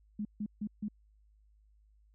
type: tone bursts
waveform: sine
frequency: 209.4 Hz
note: G#3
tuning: 15 cents sharp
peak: -33 dBFS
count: 4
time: 0.19-0.884 s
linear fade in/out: 5 ms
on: 61 ms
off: 150 ms
effects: added 52 Hz sine -62 dBFS peak until 2.14 s